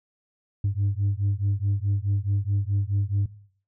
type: beating tone pair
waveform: sine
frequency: 98 / 102.7 Hz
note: G2 / G#2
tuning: 0 / -19 cents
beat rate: 4.7 Hz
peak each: -23 / -24 dBFS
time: 0.64-3.26 s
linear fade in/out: 5 ms
effects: noise-tail reverb RT60 0.5 s tail -17 dB re dry + tanh soft clip ceiling -18 dBFS